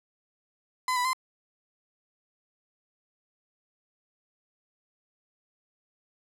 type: tone with pitch steps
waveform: 35% pulse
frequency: 1015 / 988 / 1035 Hz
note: B5 / B5 / C6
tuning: +47 / 0 / -19 cents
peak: -23 dBFS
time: 0.88-1.132 s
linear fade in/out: 2 ms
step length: 84 ms
effects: low-pass 12000 Hz 12 dB/octave